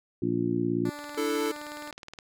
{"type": "harmonic tone", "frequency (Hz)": 58.27, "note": "A#1", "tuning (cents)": 0, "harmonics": [2, 3, 4, 5, 6], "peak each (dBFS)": [-34, -33, -33, -29, -29], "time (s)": [0.22, 0.9], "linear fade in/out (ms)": 5}
{"type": "tone with pitch glide", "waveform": "10% pulse", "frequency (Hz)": [292.8, 296.7], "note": ["D4", "D4"], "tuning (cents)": [-5, 18], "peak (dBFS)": -30, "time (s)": [0.85, 1.91], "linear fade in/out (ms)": 2, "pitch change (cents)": 23, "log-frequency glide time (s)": [1.07, 1.59]}
{"type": "click train", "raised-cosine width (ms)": 0.2, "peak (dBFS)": -25, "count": 24, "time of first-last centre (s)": [0.99, 2.188], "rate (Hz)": 19.2}
{"type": "chord", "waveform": "square", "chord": "D suspended second", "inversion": "none", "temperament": "equal", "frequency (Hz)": [293.7, 329.6, 440], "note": ["D4", "E4", "A4"], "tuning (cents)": [0, 0, 0], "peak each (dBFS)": [-34, -34, -29], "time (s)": [1.17, 1.52], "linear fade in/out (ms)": 10}
{"effects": []}